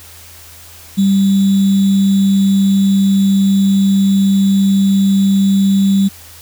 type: tone with sample-and-hold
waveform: sine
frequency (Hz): 196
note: G3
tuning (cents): 0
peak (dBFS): -8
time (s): 0.97-6.09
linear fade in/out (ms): 20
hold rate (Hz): 3675
effects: added 84 Hz sine -42 dBFS peak until 6.41 s + white hiss -38 dBFS RMS until 6.41 s